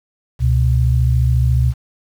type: tone pair together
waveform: sine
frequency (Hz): 69.3 / 123.48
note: C#2 / B2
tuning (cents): 0 / 0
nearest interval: minor seventh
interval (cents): 1000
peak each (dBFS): -14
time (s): 0.39-1.74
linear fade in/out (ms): 50
effects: 7-bit